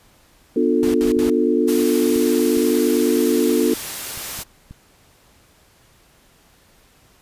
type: chord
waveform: sine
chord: B half-diminished seventh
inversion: none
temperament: just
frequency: 246.9 / 296.3 / 355.6 / 444.5 Hz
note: B3 / D4 / F4 / A4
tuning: 0 / +15 / +31 / +18 cents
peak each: -20 dBFS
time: 0.56-3.74 s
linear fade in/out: 5 ms
type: noise bursts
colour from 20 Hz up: pink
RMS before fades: -31 dBFS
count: 3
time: 0.83-1.298 s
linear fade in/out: 0 ms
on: 110 ms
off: 69 ms
type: clicks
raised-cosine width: 5 ms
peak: -25 dBFS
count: 6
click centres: 1.168 / 2.162 / 2.572 / 4.175 / 4.39 / 4.71 s
type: noise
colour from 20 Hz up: white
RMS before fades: -29 dBFS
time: 1.67-4.44 s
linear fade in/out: 20 ms
effects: pink hiss -54 dBFS RMS until 7.21 s + resampled to 32000 Hz